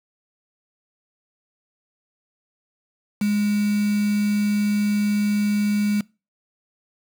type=tone with quantisation; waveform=sine; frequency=207 Hz; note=G#3; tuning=5 cents flat; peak=-18 dBFS; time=3.21-6.01 s; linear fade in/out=5 ms; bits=5; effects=noise-tail reverb RT60 0.3 s tail -24 dB re dry